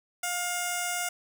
5% pulse tone with notch filter, 709 Hz, F5, 26 cents sharp, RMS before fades -31 dBFS, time 0.23-1.09 s, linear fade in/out 5 ms, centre 4200 Hz, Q 0.9, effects none

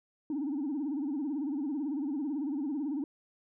sine tone with vibrato, 287.1 Hz, D4, 39 cents flat, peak -29 dBFS, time 0.3-3.04 s, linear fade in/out 2 ms, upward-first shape sine, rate 18 Hz, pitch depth 160 cents each way, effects tanh soft clip ceiling -28 dBFS

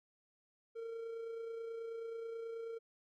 triangle tone with amplitude modulation, 457.2 Hz, A#4, 34 cents flat, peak -38 dBFS, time 0.75-2.79 s, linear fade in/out 20 ms, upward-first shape sine, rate 29.3 Hz, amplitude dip 35%, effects none

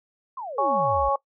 sine exponential sweep, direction down, 1108.7 to 51.8 Hz, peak -31 dBFS, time 0.37-1.09 s, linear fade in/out 5 ms
harmonic tone, 277.2 Hz, C#4, in tune, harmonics 2 / 3 / 4, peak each -24 / -24 / -24 dBFS, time 0.58-1.16 s, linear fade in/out 5 ms
effects noise-tail reverb RT60 0.1 s tail -21 dB re dry

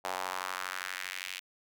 square tone with high-pass filter sweep, 46.25 Hz, F#1, in tune, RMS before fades -38 dBFS, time 0.04-1.4 s, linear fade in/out 10 ms, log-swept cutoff 750 to 2600 Hz, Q 2, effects none

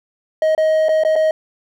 triangle tone with dropouts, 629 Hz, D#5, 19 cents sharp, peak -10 dBFS, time 0.42-1.31 s, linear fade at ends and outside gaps 2 ms, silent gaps 0.55-0.578 / 0.885-0.891 / 1.036-1.049 / 1.156-1.161 s, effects none

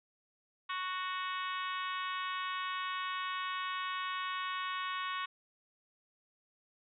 harmonic tone, 370 Hz, F#4, in tune, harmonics 3 / 4 / 5 / 6 / 7 / 8 / 9 / 10, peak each -37 / -44 / -44 / -47 / -47 / -47 / -49 / -49 dBFS, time 0.69-5.26 s, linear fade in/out 10 ms, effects none

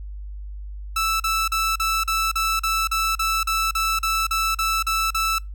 sawtooth tone bursts, 1318.5 Hz, E6, in tune, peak -16 dBFS, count 16, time 0.96-5.385 s, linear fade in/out 5 ms, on 240 ms, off 39 ms, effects noise-tail reverb RT60 0.2 s tail -25 dB re dry + added 50 Hz sine -31 dBFS peak until 5.54 s

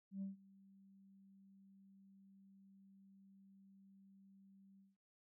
sine tone with ADSR envelope, 194.7 Hz, G3, 12 cents flat, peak -39 dBFS, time 0.11-4.97 s, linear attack 110 ms, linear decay 140 ms, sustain -24 dB, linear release 180 ms, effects tanh soft clip ceiling -39 dBFS

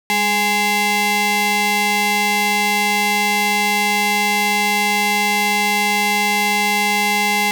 sawtooth ring-modulated tone, 623 Hz, D#5, 2 cents sharp, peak -8 dBFS, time 0.1-7.51 s, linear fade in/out 0 ms, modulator 1450 Hz, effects none

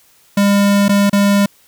square tone with dropouts, 201.3 Hz, G3, 46 cents sharp, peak -10 dBFS, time 0.37-1.46 s, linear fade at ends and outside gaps 5 ms, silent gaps 0.883-0.892 / 1.097-1.129 s, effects white hiss -51 dBFS RMS until 1.67 s

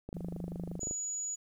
click train, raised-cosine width 2 ms, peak -27 dBFS, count 22, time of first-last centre 0.09-0.91 s, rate 25.6 Hz
sine tone with tremolo, 173.3 Hz, F3, 13 cents flat, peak -37 dBFS, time 0.14-0.79 s, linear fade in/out 10 ms, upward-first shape sine, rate 11 Hz, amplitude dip 35%
sine tone, 6870 Hz, A8, 42 cents flat, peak -34 dBFS, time 0.8-1.36 s, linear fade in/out 20 ms
effects 11-bit

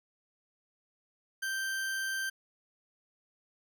40% pulse tone, 1566 Hz, G6, 2 cents flat, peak -31 dBFS, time 1.42-2.3 s, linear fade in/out 10 ms, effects none

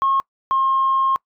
sine tone pair in turn, 1083 / 1069.9 Hz, C#6 / C6, -41 / +38 cents, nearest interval unison, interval 21 cents, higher first, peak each -14 dBFS, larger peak neither, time 0.02-0.2 / 0.51-1.16 s, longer second, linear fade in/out 0 ms, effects noise-tail reverb RT60 0.1 s tail -25 dB re dry + tanh soft clip ceiling -10 dBFS

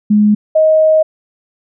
sine tone pair in turn, 209.6 / 628.1 Hz, G#3 / D#5, +16 / +16 cents, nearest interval octave + perfect fifth, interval 1900 cents, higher second, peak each -6 dBFS, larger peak neither, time 0.1-0.35 / 0.55-1.03 s, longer second, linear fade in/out 10 ms, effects none

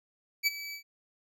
25% pulse tone with ADSR envelope, 2296 Hz, D7, 40 cents flat, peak -18 dBFS, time 0.43-0.83 s, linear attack 39 ms, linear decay 23 ms, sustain -16 dB, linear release 95 ms, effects none

